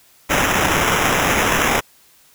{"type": "noise with sample-and-hold", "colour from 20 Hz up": "white", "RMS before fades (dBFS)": -17, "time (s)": [0.29, 1.81], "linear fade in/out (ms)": 20, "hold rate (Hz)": 4410, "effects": ["white hiss -52 dBFS RMS until 2.34 s"]}